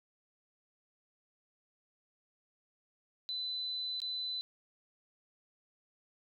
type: tone with dropouts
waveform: sine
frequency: 4010 Hz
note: B7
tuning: 26 cents sharp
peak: -35 dBFS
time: 3.29-4.41 s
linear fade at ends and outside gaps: 0 ms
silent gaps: 4.002-4.018 s
effects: none